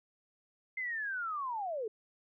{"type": "linear sweep", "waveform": "sine", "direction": "down", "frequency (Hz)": [2093, 410.4], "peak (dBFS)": -34, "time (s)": [0.77, 1.88], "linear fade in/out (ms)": 5, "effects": []}